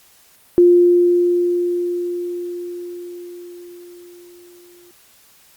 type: tone with exponential decay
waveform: sine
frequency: 351.5 Hz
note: F4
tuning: 11 cents sharp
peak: -6 dBFS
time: 0.58-4.91 s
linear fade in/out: 0 ms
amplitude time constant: 940 ms
effects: white hiss -51 dBFS RMS until 5.56 s + Opus 48 kbps